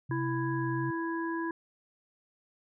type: tone with vibrato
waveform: sine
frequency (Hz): 130.9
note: C3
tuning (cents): +1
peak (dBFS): -32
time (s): 0.09-0.91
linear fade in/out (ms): 10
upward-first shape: sine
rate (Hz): 2.9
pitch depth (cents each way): 26
type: harmonic tone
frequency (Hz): 331.3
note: E4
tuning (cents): +9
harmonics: 1 / 3 / 5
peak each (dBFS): -32 / -37 / -39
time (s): 0.11-1.51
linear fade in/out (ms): 2
effects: none